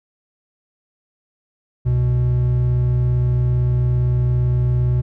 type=tone pair together; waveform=triangle; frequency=65.46 / 123.1 Hz; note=C2 / B2; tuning=+1 / -5 cents; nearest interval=major seventh; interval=1094 cents; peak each=-20 / -13 dBFS; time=1.85-5.02 s; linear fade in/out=20 ms; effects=none